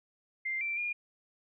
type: tone with pitch steps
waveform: sine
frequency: 2095 / 2347 / 2421 Hz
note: C7 / D7 / D#7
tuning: +2 / -2 / -48 cents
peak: -31 dBFS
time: 0.45-0.93 s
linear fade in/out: 10 ms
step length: 160 ms
effects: none